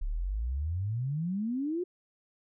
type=exponential sweep; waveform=sine; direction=up; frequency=33.21 to 370 Hz; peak=-29 dBFS; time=0.01-1.84 s; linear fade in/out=10 ms; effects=none